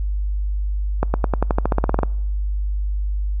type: accelerating click train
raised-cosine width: 1 ms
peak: -4 dBFS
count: 15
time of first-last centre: 1.03-2.033 s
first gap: 110 ms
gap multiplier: 0.93
effects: noise-tail reverb RT60 1.0 s tail -26 dB re dry + added 50 Hz sine -19 dBFS peak until 3.4 s